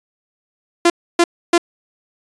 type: tone bursts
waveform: sawtooth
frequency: 343.6 Hz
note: F4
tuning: 28 cents flat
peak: -5 dBFS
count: 3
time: 0.85-1.58 s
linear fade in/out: 5 ms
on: 50 ms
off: 290 ms
effects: resampled to 22050 Hz